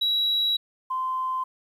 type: tone pair in turn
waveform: sine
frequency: 3887 / 1034.9 Hz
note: B7 / C6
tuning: -28 / -19 cents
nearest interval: octave + major seventh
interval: 2291 cents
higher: first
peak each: -19 / -24 dBFS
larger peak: first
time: 0.01-0.57 / 0.9-1.44 s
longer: first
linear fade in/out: 10 ms
effects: tanh soft clip ceiling -18 dBFS + 10-bit